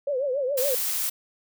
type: tone with vibrato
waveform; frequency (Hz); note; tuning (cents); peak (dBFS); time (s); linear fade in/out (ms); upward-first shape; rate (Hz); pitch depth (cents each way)
sine; 539; C#5; -49; -23; 0.07-0.75; 5; triangle; 7.1; 170
type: noise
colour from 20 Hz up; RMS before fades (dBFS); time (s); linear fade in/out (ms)
blue; -27; 0.57-1.1; 10
effects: none